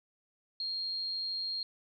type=tone; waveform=sine; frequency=4231 Hz; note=C8; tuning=19 cents sharp; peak=-33 dBFS; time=0.6-1.63 s; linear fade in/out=2 ms; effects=none

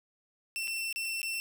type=tone with dropouts; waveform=sawtooth; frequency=2693 Hz; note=E7; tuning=36 cents sharp; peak=-29 dBFS; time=0.56-1.4 s; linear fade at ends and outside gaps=0 ms; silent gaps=0.674-0.679 / 0.927-0.96 / 1.217-1.23 s; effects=none

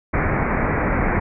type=low-pass noise; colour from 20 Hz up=pink; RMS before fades=-20 dBFS; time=0.13-1.2 s; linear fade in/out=10 ms; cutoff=2300 Hz; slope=96 dB/octave; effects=none

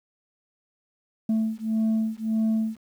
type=beating tone pair; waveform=sine; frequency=220 / 221.7 Hz; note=A3 / A3; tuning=0 / +13 cents; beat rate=1.7 Hz; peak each=-23 dBFS; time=1.29-2.77 s; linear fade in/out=5 ms; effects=tanh soft clip ceiling -19 dBFS + 9-bit

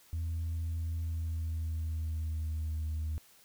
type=tone with pitch glide; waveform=sine; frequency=82.41 to 78.05 Hz; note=E2 to D#2; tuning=0 to +6 cents; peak=-30 dBFS; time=0.13-3.18 s; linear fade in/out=0 ms; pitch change=-94 cents; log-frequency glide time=0.93-2.8 s; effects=tanh soft clip ceiling -30 dBFS + white hiss -61 dBFS RMS until 3.44 s

